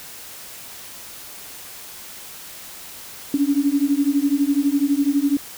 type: beating tone pair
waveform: sine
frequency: 277.2 / 289.2 Hz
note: C#4 / D4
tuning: 0 / -27 cents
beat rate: 12 Hz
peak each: -19 dBFS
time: 3.34-5.37 s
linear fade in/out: 2 ms
effects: white hiss -38 dBFS RMS until 5.57 s